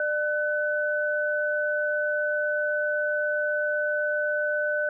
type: tone pair together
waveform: sine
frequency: 597.3 / 1505 Hz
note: D5 / F#6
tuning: +29 / +29 cents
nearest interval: octave + major third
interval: 1600 cents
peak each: -26 dBFS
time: 0-4.89 s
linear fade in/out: 2 ms
effects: none